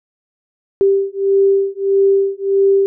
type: beating tone pair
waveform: sine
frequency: 392 / 393.6 Hz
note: G4 / G4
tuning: 0 / +7 cents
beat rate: 1.6 Hz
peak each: -14 dBFS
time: 0.81-2.86 s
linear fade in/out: 0 ms
effects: none